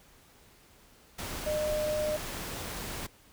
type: tone in noise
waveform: sine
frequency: 608 Hz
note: D#5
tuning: 40 cents flat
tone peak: -28 dBFS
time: 1.46-2.17 s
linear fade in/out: 10 ms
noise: pink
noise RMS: -38 dBFS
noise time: 1.18-3.07 s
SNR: +7 dB
effects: pink hiss -59 dBFS RMS until 3.32 s